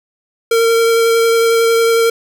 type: tone with vibrato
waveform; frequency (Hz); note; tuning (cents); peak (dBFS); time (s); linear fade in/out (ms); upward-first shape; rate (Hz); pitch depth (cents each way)
square; 458.5; A#4; -29; -10; 0.51-2.1; 5; sine; 11; 10
effects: none